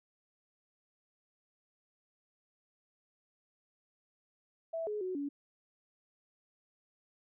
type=tone with pitch steps; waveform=sine; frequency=657 / 420.9 / 370.2 / 284.6 Hz; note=E5 / G#4 / F#4 / C#4; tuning=-6 / +23 / +1 / +46 cents; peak=-34 dBFS; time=4.73-5.29 s; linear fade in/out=10 ms; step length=140 ms; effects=none